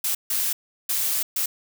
blue noise bursts at uneven times, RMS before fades -24 dBFS, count 4, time 0.04-0.15 / 0.3-0.53 / 0.89-1.23 / 1.36-1.46 s, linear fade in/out 5 ms, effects none

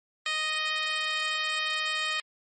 10% pulse tone with high-pass filter, 622 Hz, D#5, 1 cent flat, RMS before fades -29 dBFS, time 0.26-2.2 s, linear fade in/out 2 ms, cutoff 1500 Hz, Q 0.81, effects MP3 32 kbps

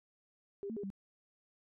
sine tone with pitch steps, 399.9 / 225 / 406.6 / 195.7 Hz, G4 / A3 / G#4 / G3, +35 / +39 / -37 / -3 cents, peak -38 dBFS, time 0.63-0.902 s, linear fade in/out 0 ms, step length 68 ms, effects none

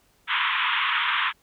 pink band-pass noise, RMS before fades -24 dBFS, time 0.27-1.33 s, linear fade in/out 50 ms, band 940 to 3500 Hz, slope 96 dB/octave, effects pink hiss -63 dBFS RMS until 1.42 s

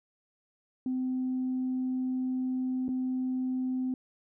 sine tone with dropouts, 256.7 Hz, C4, 33 cents flat, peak -27 dBFS, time 0.86-3.94 s, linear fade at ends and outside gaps 2 ms, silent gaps 2.882-2.889 s, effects tanh soft clip ceiling -24 dBFS

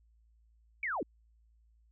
sine linear sweep, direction down, 2349 to 220 Hz, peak -32 dBFS, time 0.83-1.03 s, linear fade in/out 2 ms, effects added 56 Hz sine -63 dBFS peak until 1.91 s

